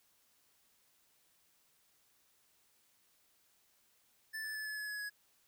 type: tone with pitch steps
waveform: square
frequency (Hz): 1758 / 1743.8 / 1729.8 / 1715.9 / 1702 / 1688.3 / 1674.7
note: A6 / A6 / A6 / A6 / G#6 / G#6 / G#6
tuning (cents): -2 / -16 / -30 / -44 / +42 / +28 / +14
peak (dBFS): -40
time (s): 4.33-5.1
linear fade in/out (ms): 20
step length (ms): 110
effects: white hiss -72 dBFS RMS until 5.47 s